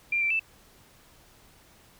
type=tone with pitch steps; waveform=sine; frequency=2381 / 2343 / 2643 Hz; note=D7 / D7 / E7; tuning=+23 / -5 / +4 cents; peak=-23 dBFS; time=0.12-0.396 s; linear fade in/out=5 ms; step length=92 ms; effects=pink hiss -57 dBFS RMS until 1.99 s